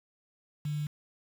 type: tone with quantisation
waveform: sine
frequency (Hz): 148.9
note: D3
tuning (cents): +24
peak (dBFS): -30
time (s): 0.65-0.87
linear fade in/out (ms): 5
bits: 8
effects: none